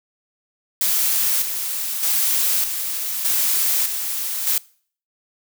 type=noise with tremolo; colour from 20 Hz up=blue; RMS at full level=-19 dBFS; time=0.81-4.58 s; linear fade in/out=2 ms; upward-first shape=square; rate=0.82 Hz; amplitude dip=50%; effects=noise-tail reverb RT60 0.5 s tail -23 dB re dry